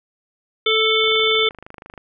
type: harmonic tone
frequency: 440 Hz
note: A4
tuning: in tune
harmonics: 1 / 3 / 5 / 7 / 8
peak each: -19 / -24 / -21 / -23 / -19 dBFS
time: 0.66-1.49 s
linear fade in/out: 5 ms
type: click train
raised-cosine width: 0.5 ms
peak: -22 dBFS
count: 25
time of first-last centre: 1.04-1.978 s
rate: 25.6 Hz
effects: none